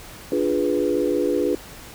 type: chord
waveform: sine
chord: D diminished seventh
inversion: none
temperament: equal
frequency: 293.7 / 349.2 / 415.3 / 493.9 Hz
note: D4 / F4 / Ab4 / Cb5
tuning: 0 / 0 / 0 / 0 cents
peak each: -24 dBFS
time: 0.32-1.55 s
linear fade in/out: 2 ms
effects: pink hiss -41 dBFS RMS until 1.94 s